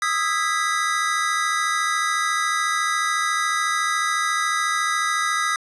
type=chord; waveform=square; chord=E major seventh; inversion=third; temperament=equal with one note detuned; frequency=1244.5 / 1318.5 / 1642.1 / 1975.5 Hz; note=D#6 / E6 / G#6 / B6; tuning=0 / 0 / -20 / 0 cents; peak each=-24 / -29 / -29 / -26 dBFS; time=0.02-5.56 s; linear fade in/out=2 ms; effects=resampled to 24000 Hz + 8-bit